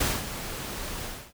pink noise with ADSR envelope, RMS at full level -24 dBFS, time 0-1.33 s, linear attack 8 ms, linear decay 220 ms, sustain -11 dB, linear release 290 ms, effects none

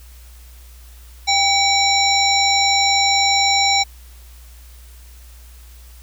harmonic tone with a mistuned harmonic, 792 Hz, G5, 18 cents sharp, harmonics 1 / 3 / 5 / 7 / 9, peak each -18 / -20 / -18 / -21 / -24 dBFS, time 1.27-3.84 s, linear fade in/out 20 ms, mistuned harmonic 3, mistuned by -78 cents, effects added 60 Hz sine -39 dBFS peak until 6.02 s + white hiss -49 dBFS RMS until 6.02 s

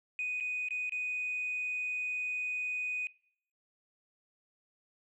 sine tone with dropouts, 2489 Hz, D#7, in tune, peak -31 dBFS, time 0.19-3.07 s, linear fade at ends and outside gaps 1 ms, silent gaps 0.401-0.407 / 0.686-0.707 / 0.895-0.921 s, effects noise-tail reverb RT60 0.6 s tail -22 dB re dry + tanh soft clip ceiling -28 dBFS

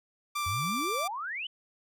sawtooth tone with vibrato, 1174.7 Hz, D6, in tune, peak -26 dBFS, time 0.35-1.08 s, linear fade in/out 10 ms, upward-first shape sine, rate 5.9 Hz, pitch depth 11 cents each way
sine exponential sweep, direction up, 83.4 to 3127 Hz, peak -33 dBFS, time 0.46-1.47 s, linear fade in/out 5 ms
effects none

